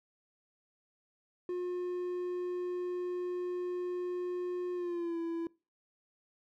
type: tone with pitch glide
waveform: triangle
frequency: 358.1 to 334.1 Hz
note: F4 to E4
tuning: +43 to +23 cents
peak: -31 dBFS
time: 1.49-5.47 s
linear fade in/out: 2 ms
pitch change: -120 cents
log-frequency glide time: 4.74-5.18 s
effects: noise-tail reverb RT60 0.3 s tail -23 dB re dry